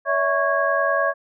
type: tone cluster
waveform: sine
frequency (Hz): 564 / 654 / 1107 / 1646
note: C#5 / E5 / C#6 / G#6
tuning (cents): +30 / -14 / -3 / -16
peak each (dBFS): -23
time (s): 0.05-1.14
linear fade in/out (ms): 50
effects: none